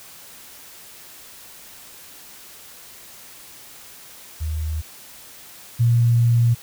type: tone pair in turn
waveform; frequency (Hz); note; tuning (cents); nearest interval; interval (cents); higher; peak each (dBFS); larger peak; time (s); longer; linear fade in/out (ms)
sine; 78 / 118.12; D#2 / A#2; +5 / +23; perfect fifth; 718; second; -22 / -13; second; 4.4-4.82 / 5.79-6.55; second; 20
effects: white hiss -43 dBFS RMS until 6.62 s